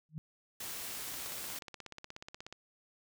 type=tone with exponential growth; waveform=sine; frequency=155.1 Hz; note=D#3; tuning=5 cents flat; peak=-34 dBFS; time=0.09-0.18 s; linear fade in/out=0 ms; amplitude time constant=19 ms
type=noise; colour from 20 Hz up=white; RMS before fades=-42 dBFS; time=0.6-1.59 s; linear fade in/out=5 ms
type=click train; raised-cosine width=0.2 ms; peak=-28 dBFS; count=25; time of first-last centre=1.08-2.526 s; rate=16.6 Hz
effects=none